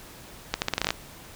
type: accelerating click train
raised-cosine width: 0.2 ms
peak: -6 dBFS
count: 10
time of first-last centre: 0.54-0.905 s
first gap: 79 ms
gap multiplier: 0.82
effects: pink hiss -46 dBFS RMS until 1.35 s